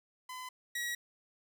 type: tone pair in turn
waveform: sawtooth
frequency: 1014 / 1914.2 Hz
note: B5 / A#6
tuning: +45 / +45 cents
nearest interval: major seventh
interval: 1100 cents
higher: second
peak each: -38 / -31 dBFS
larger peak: second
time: 0.29-0.49 / 0.75-0.95 s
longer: neither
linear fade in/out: 5 ms
effects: none